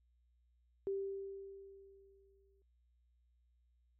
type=tone with exponential decay; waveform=sine; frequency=392 Hz; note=G4; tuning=in tune; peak=-34 dBFS; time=0.87-2.62 s; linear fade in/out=0 ms; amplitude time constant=380 ms; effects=added 60 Hz sine -70 dBFS peak until 3.99 s